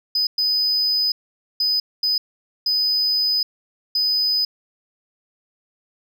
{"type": "tone bursts at uneven times", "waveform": "sine", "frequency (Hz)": 5000, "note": "D#8", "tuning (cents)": 8, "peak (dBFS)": -14, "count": 6, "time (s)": [[0.15, 0.27], [0.38, 1.12], [1.6, 1.8], [2.03, 2.18], [2.66, 3.43], [3.95, 4.45]], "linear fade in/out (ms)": 5, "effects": ["tanh soft clip ceiling -16 dBFS"]}